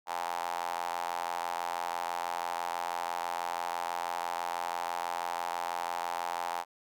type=tone with high-pass filter; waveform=square; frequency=43.04 Hz; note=F1; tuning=25 cents flat; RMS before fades=-35 dBFS; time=0.06-6.65 s; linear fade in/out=50 ms; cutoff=840 Hz; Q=5.1; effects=none